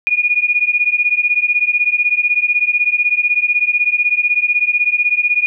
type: beating tone pair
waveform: sine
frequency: 2439 / 2455 Hz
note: D#7 / D#7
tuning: -35 / -24 cents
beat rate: 16 Hz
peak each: -15 dBFS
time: 0.07-5.46 s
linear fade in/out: 0 ms
effects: none